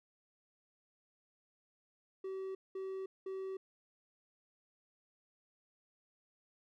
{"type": "tone bursts", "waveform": "triangle", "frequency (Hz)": 382.2, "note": "G4", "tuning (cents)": -44, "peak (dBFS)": -37, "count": 3, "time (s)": [2.24, 3.57], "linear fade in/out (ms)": 5, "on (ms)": 310, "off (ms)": 200, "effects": []}